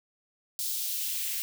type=noise with high-pass filter sweep; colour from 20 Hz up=blue; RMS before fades=-32 dBFS; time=0.59-1.42 s; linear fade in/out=0 ms; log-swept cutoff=4300 to 2100 Hz; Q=1.6; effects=none